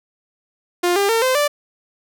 sawtooth tone with pitch steps, 352.5 / 400.3 / 454.5 / 516.1 / 586 Hz, F4 / G4 / A#4 / C5 / D5, +16 / +36 / -44 / -24 / -4 cents, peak -11 dBFS, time 0.83-1.48 s, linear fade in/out 10 ms, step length 130 ms, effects none

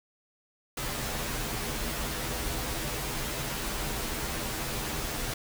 pink noise with comb filter, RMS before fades -33 dBFS, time 0.77-5.34 s, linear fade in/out 5 ms, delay 11 ms, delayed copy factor -0.85, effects none

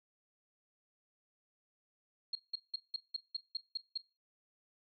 sine tone bursts, 4252 Hz, C8, 27 cents sharp, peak -33 dBFS, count 9, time 2.33-3.977 s, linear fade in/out 5 ms, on 23 ms, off 180 ms, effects noise-tail reverb RT60 0.3 s tail -20 dB re dry

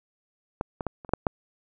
clicks, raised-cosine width 1 ms, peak -13 / -17 / -14 / -28 / -24 / -7 / -8 dBFS, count 7, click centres 0.611 / 0.808 / 0.867 / 1.048 / 1.092 / 1.136 / 1.268 s, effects none

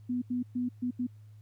sine tone bursts at uneven times, 246.9 Hz, B3, in tune, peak -28 dBFS, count 5, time 0.09-0.22 / 0.3-0.43 / 0.55-0.69 / 0.82-0.91 / 0.99-1.07 s, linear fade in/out 10 ms, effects added 106 Hz sine -49 dBFS peak until 1.41 s + pink hiss -73 dBFS RMS until 1.41 s

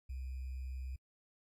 sine tone with sample-and-hold, 64.8 Hz, C2, 16 cents flat, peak -39 dBFS, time 0.09-0.96 s, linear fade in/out 10 ms, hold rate 2450 Hz, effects AAC 48 kbps

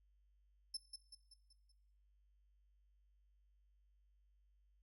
35% pulse tone with echo, 5274 Hz, E8, in tune, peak -38 dBFS, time 0.74-0.77 s, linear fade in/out 5 ms, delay 190 ms, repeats 5, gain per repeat -6 dB, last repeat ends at 1.72 s, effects noise-tail reverb RT60 1.0 s tail -19 dB re dry + added 50 Hz sine -70 dBFS peak until 4.82 s

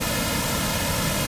pink noise with comb filter, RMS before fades -24 dBFS, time 0-1.27 s, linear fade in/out 20 ms, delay 2.6 ms, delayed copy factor -0.7, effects resampled to 32000 Hz

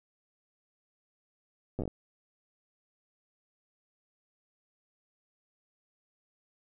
slowing click train, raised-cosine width 2 ms, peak -21 dBFS, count 7, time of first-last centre 1.79-1.878 s, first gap 8 ms, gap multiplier 1.24, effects none

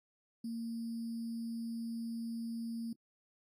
sine tone with sample-and-hold, 230 Hz, A#3, 23 cents flat, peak -37 dBFS, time 0.44-2.93 s, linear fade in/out 5 ms, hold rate 4900 Hz, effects AAC 48 kbps

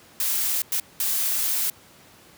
blue noise bursts at uneven times, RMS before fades -24 dBFS, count 3, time 0.2-0.62 / 0.72-0.8 / 1-1.7 s, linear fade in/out 2 ms, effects pink hiss -51 dBFS RMS until 2.37 s + high-pass 100 Hz 12 dB/octave

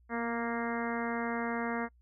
harmonic tone with a mistuned harmonic, 233.1 Hz, A#3, in tune, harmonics 1 / 2 / 3 / 4 / 5 / 6 / 7 / 8 / 9, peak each -35 / -38 / -40 / -41 / -42 / -43 / -43 / -44 / -45 dBFS, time 0.09-1.89 s, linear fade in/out 50 ms, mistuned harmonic 1, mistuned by +18 cents, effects noise-tail reverb RT60 0.1 s tail -26 dB re dry + added 60 Hz sine -60 dBFS peak until 2.01 s

